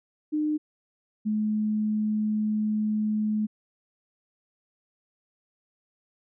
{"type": "tone pair in turn", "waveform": "sine", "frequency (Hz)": [303.6, 213.6], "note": ["D#4", "G#3"], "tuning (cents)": [-42, 49], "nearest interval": "tritone", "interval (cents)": 609, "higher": "first", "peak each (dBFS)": -23, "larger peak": "neither", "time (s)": [[0.32, 0.58], [1.25, 3.47]], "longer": "second", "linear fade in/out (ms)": 20, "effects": []}